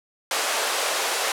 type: high-pass noise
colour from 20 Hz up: pink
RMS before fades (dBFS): -24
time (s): 0.31-1.32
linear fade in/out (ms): 2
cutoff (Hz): 480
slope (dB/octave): 24
effects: low-pass 11000 Hz 12 dB/octave

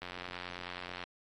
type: click train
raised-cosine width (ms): 0.3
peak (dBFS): -25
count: 92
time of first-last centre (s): 0.02-1.038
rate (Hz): 89.4
effects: AAC 32 kbps

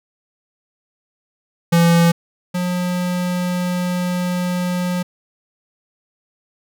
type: tone pair in turn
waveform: square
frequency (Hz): 169.5 / 179.16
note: E3 / F3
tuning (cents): +49 / +44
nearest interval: minor second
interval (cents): 95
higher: second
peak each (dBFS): -11 / -19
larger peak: first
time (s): 1.72-2.12 / 2.54-5.03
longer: second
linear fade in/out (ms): 10
effects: none

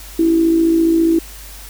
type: tone with amplitude modulation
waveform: sine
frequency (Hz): 329.6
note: E4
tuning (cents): 0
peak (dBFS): -8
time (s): 0.19-1.19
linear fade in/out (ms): 5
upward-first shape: sine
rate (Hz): 54.7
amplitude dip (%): 45
effects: added 50 Hz sine -35 dBFS peak until 1.69 s + white hiss -37 dBFS RMS until 1.69 s

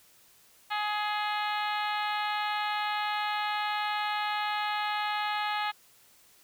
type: harmonic tone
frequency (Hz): 419.3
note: G#4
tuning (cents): +17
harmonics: 2 / 3 / 4 / 5 / 6 / 7 / 8 / 9 / 10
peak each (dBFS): -31 / -35 / -37 / -39 / -41 / -42 / -43 / -44 / -45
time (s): 0.7-5.72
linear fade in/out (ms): 20
effects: white hiss -60 dBFS RMS until 6.43 s

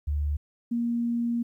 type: tone pair in turn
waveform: sine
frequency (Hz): 73.42 / 235.7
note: D2 / A#3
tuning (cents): 0 / +19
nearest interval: octave + minor sixth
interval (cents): 2019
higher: second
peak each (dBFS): -24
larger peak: neither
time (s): 0.07-0.37 / 0.71-1.43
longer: second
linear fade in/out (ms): 10
effects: 11-bit

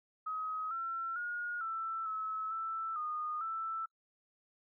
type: tone with pitch steps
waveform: sine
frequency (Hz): 1268 / 1350 / 1435 / 1330 / 1295 / 1325 / 1229 / 1325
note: D#6 / E6 / F6 / E6 / E6 / E6 / D#6 / E6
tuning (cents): +32 / +41 / +47 / +15 / -31 / +9 / -22 / +9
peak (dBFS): -35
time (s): 0.26-3.86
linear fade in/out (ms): 10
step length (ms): 450
effects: noise-tail reverb RT60 0.1 s tail -26 dB re dry

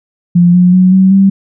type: tone with pitch steps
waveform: sine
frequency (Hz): 174.61 / 179.42 / 184.35 / 189.43 / 194.64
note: F3 / F3 / F#3 / F#3 / G3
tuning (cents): 0 / +47 / -6 / +41 / -12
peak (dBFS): -3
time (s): 0.35-1.3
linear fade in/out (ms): 10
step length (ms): 190
effects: none

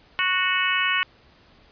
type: harmonic tone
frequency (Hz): 369.2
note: F#4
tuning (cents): -4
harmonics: 3 / 4 / 5 / 6 / 7 / 8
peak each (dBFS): -27 / -27 / -27 / -27 / -27 / -27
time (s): 0.19-1.03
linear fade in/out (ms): 0
effects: pink hiss -55 dBFS RMS until 1.71 s + resampled to 11025 Hz

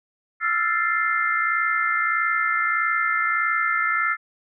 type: chord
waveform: sine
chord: F major seventh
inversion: third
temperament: equal with one note detuned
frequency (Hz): 1318.5 / 1380.1 / 1760 / 2093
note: E6 / F6 / A6 / C7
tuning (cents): 0 / -21 / 0 / 0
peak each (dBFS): -25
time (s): 0.4-4.17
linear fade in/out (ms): 50
effects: none

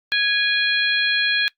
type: harmonic tone with a mistuned harmonic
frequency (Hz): 830.6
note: G#5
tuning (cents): 0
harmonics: 2 / 3 / 4 / 5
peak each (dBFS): -20 / -22 / -23 / -24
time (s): 0.12-1.48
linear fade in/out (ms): 0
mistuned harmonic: 3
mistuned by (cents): -27
effects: noise-tail reverb RT60 0.1 s tail -22 dB re dry + Opus 48 kbps

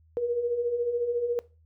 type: beating tone pair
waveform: sine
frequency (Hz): 466.2 / 480.2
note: A#4 / B4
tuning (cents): 0 / -49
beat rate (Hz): 14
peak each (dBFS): -33 / -26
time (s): 0.17-1.39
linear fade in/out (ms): 0
effects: noise-tail reverb RT60 0.3 s tail -20 dB re dry + added 80 Hz sine -57 dBFS peak until 1.65 s

